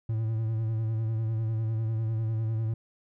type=tone with vibrato; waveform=triangle; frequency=111.4 Hz; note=A2; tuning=22 cents sharp; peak=-24 dBFS; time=0.09-2.74 s; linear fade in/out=5 ms; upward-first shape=sine; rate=10 Hz; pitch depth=39 cents each way; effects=none